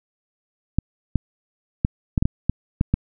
clicks, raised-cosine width 5 ms, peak -5 dBFS, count 9, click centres 0.786 / 1.157 / 1.849 / 2.178 / 2.225 / 2.255 / 2.496 / 2.811 / 2.94 s, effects none

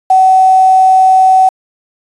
sine tone with quantisation, 755 Hz, F#5, 35 cents sharp, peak -3 dBFS, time 0.1-1.49 s, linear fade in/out 5 ms, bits 5, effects resampled to 24000 Hz

